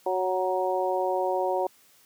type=harmonic tone with a mistuned harmonic; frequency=185 Hz; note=F#3; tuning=in tune; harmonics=2 / 3 / 4 / 5; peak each=-29 / -28 / -29 / -31 dBFS; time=0.06-1.67 s; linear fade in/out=5 ms; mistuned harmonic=5; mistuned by=+22 cents; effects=white hiss -59 dBFS RMS until 2.05 s + high-pass 100 Hz 12 dB/octave